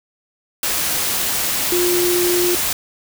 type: tone in noise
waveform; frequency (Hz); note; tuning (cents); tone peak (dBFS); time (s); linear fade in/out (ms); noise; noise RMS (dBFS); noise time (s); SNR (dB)
sine; 353.5; F4; +21; -16; 1.72-2.55; 2; white; -20; 0.63-2.73; +1
effects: none